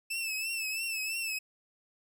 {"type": "tone with vibrato", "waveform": "sawtooth", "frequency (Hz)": 2637, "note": "E7", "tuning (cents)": 0, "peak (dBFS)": -29, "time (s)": [0.1, 1.39], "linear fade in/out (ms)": 10, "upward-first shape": "triangle", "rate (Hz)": 3, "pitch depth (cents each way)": 74, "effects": []}